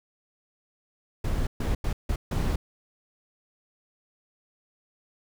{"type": "noise bursts at uneven times", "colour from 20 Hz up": "brown", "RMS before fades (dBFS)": -26, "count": 5, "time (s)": [[1.24, 1.47], [1.6, 1.75], [1.84, 1.93], [2.09, 2.16], [2.31, 2.56]], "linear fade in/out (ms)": 5, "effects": []}